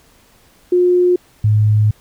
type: tone pair in turn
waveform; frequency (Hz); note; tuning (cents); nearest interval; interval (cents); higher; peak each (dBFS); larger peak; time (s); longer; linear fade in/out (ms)
sine; 357.9 / 106.4; F4 / G#2; +42 / +42; octave + major sixth; 2100; first; -9; neither; 0.72-1.16 / 1.44-1.91; second; 5
effects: pink hiss -51 dBFS RMS until 2 s